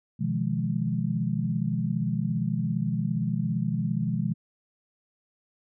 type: chord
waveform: sine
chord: F half-diminished seventh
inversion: second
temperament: just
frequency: 125.72 / 157.15 / 174.61 / 209.5 Hz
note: Cb3 / Eb3 / F3 / Ab3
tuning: +31 / +18 / 0 / +15 cents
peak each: -30 dBFS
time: 0.19-4.34 s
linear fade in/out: 20 ms
effects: none